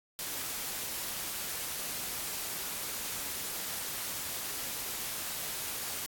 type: noise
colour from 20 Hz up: white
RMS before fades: -37 dBFS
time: 0.19-6.06 s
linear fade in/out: 0 ms
effects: AAC 64 kbps